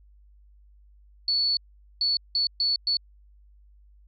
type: tone bursts at uneven times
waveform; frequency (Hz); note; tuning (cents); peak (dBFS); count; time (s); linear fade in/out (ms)
sine; 4435; C#8; 0; -21; 5; 1.28-1.57 / 2.01-2.17 / 2.35-2.47 / 2.6-2.76 / 2.87-2.97; 2
effects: added 50 Hz sine -52 dBFS peak until 4.07 s